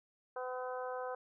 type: harmonic tone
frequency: 253.3 Hz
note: B3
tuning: 44 cents sharp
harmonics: 2 / 3 / 4 / 5 / 6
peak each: -40 / -44 / -46 / -48 / -50 dBFS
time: 0.36-1.15 s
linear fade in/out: 5 ms
effects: none